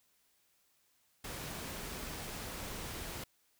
pink noise, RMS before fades -43 dBFS, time 1.24-3.24 s, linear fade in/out 5 ms, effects white hiss -73 dBFS RMS until 3.59 s

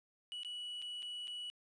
triangle tone with dropouts, 2940 Hz, F#7, 12 cents flat, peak -40 dBFS, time 0.32-1.5 s, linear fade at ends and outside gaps 0 ms, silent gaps 0.433-0.448 / 0.818-0.823 / 1.023-1.028 / 1.273-1.279 s, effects resampled to 22050 Hz + 12-bit

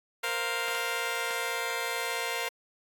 10% pulse chord, Bb suspended second, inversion none, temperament just, 466.2 / 524.4 / 699.2 Hz, Bb4 / C5 / F5, 0 / +4 / +2 cents, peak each -25 / -27 / -27 dBFS, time 0.23-2.49 s, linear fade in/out 10 ms, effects AAC 64 kbps

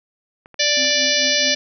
clicks, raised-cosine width 0.5 ms, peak -27 dBFS, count 4, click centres 0.459 / 0.543 / 0.846 / 0.906 s
harmonic tone, 587.3 Hz, D5, in tune, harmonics 1 / 3 / 4 / 5 / 6 / 7 / 8 / 9 / 10, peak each -24 / -24 / -24 / -24 / -24 / -24 / -24 / -24 / -24 dBFS, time 0.59-1.55 s, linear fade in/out 10 ms
triangle tone with tremolo, 261.6 Hz, C4, in tune, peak -25 dBFS, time 0.77-1.55 s, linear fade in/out 0 ms, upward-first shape triangle, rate 4.6 Hz, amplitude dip 95%
effects none

